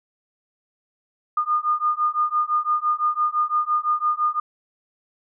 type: beating tone pair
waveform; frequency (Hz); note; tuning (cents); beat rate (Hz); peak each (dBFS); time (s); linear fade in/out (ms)
sine; 1216 / 1221.9; D#6 / D#6; -40 / -32; 5.9; -22; 1.37-4.4; 5
effects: none